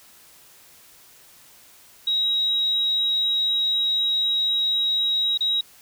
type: tone with dropouts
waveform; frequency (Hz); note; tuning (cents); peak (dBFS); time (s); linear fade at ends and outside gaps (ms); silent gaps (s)
sine; 3826; A#7; +44; -19; 2.07-5.61; 5; 5.376-5.406
effects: white hiss -51 dBFS RMS until 5.81 s